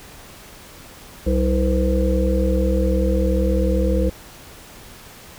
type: harmonic tone with a mistuned harmonic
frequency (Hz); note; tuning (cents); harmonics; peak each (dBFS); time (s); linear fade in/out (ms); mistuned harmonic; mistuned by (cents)
64.1; C2; -35; 1 / 3 / 5 / 7 / 8; -18 / -23 / -25 / -27 / -23; 1.26-4.1; 10; 7; +90
effects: pink hiss -42 dBFS RMS until 5.38 s